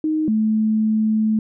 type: tone pair in turn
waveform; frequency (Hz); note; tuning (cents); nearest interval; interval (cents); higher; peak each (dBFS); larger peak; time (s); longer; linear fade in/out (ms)
sine; 311.1 / 217.4; D#4 / A3; 0 / -21; tritone; 621; first; -17 / -15; second; 0.04-0.28 / 0.28-1.39; second; 2
effects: none